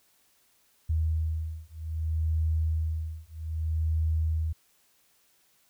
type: beating tone pair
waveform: sine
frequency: 79.3 / 79.93 Hz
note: D#2 / D#2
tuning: +33 / +47 cents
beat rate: 0.63 Hz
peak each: -29 dBFS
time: 0.89-4.53 s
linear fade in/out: 10 ms
effects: white hiss -66 dBFS RMS until 5.69 s